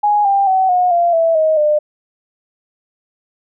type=tone with pitch steps; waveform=sine; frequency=830.6 / 793.1 / 757.3 / 723.1 / 690.4 / 659.2 / 629.5 / 601.1 Hz; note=G#5 / G5 / F#5 / F#5 / F5 / E5 / D#5 / D5; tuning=0 / +20 / +40 / -40 / -20 / 0 / +20 / +40 cents; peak=-10 dBFS; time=0.03-1.79 s; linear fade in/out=10 ms; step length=220 ms; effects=none